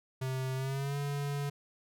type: tone with pitch glide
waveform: square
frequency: 130.81 to 142.65 Hz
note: C3 to C#3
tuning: 0 to +50 cents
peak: -33 dBFS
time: 0.21-1.5 s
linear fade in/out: 10 ms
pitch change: +150 cents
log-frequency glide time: 0.55-0.97 s
effects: none